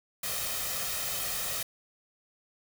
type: noise with comb filter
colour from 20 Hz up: white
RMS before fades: -33 dBFS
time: 0.23-1.63 s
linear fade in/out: 5 ms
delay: 1.6 ms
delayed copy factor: +0.6
effects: none